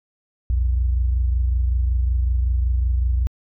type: tone pair together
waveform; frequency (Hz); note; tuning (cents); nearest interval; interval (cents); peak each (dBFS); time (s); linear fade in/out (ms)
sine; 61.2 / 86.55; B1 / F2; -15 / -15; tritone; 600; -16 / -26; 0.5-3.27; 0
effects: tanh soft clip ceiling -10 dBFS